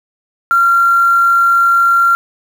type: tone with quantisation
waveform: sine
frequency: 1377 Hz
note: F6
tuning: 25 cents flat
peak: -7 dBFS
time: 0.51-2.15 s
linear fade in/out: 0 ms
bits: 5
effects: none